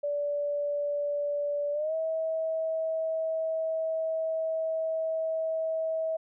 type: tone with pitch glide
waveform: sine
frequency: 580 to 643.6 Hz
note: D5 to E5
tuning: -22 to -42 cents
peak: -27 dBFS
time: 0.03-6.17 s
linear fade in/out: 10 ms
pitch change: +180 cents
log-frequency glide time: 1.72-1.94 s
effects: none